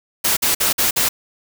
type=noise bursts; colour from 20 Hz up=white; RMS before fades=-17 dBFS; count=5; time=0.24-1.09 s; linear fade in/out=10 ms; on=130 ms; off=50 ms; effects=none